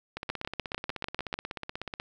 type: two click trains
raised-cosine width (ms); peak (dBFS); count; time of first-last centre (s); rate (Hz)
0.3; -14 / -19; 8 / 31; 0.3-1.34 / 0.17-1.999; 6.73 / 16.4
effects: none